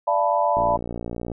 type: chord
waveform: sine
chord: B half-diminished seventh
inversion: first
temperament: equal with one note detuned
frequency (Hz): 587.3 / 683.3 / 880 / 987.8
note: D5 / F5 / A5 / B5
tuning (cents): 0 / -38 / 0 / 0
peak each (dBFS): -23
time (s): 0.07-0.77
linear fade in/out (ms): 10
type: click train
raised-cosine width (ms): 2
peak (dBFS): -17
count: 45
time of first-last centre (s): 0.57-1.317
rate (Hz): 58.9
effects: none